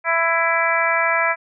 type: harmonic tone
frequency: 332.2 Hz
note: E4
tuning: 13 cents sharp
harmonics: 2 / 3 / 4 / 5 / 6 / 7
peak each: -23 / -23 / -23 / -23 / -23 / -23 dBFS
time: 0.04-1.36 s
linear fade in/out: 50 ms
effects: none